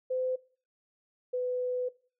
sine tone pair in turn, 512 / 499.7 Hz, C5 / B4, -38 / +20 cents, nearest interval unison, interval 42 cents, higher first, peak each -28 / -28 dBFS, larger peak neither, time 0.1-0.36 / 1.33-1.89 s, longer second, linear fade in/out 10 ms, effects noise-tail reverb RT60 0.4 s tail -20 dB re dry

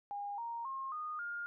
sine tone with pitch steps, 812 / 932.7 / 1071.4 / 1230.8 / 1413.8 Hz, G#5 / A#5 / C6 / D#6 / F6, -39 / +1 / +41 / -19 / +21 cents, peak -38 dBFS, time 0.11-1.46 s, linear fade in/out 0 ms, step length 270 ms, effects none

